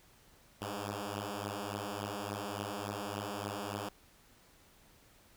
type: beating tone pair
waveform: 5% pulse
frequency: 100 / 103.5 Hz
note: G2 / G#2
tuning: +35 / -5 cents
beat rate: 3.5 Hz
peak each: -29 dBFS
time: 0.61-3.89 s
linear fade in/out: 5 ms
effects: pink hiss -63 dBFS RMS until 5.36 s